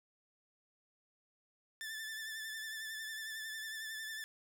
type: tone with vibrato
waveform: sawtooth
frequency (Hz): 1760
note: A6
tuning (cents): 0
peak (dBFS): -38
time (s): 1.81-4.24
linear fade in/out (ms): 0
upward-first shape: sine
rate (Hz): 11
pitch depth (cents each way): 36
effects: none